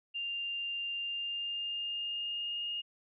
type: tone with pitch glide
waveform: sine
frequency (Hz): 2794 to 2844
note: F7 to F7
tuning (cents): 0 to +31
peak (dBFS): -34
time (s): 0.14-2.82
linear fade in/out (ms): 20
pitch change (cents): +31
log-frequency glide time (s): 0.97-2.69
effects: none